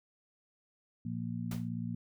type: harmonic tone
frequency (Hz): 58.2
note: A#1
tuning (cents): -2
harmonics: 2 / 3 / 4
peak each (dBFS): -39 / -39 / -39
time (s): 1.05-1.95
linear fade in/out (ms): 5
type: noise with exponential decay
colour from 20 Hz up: pink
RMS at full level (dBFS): -40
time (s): 1.51-1.69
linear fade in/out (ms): 5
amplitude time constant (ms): 38
effects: none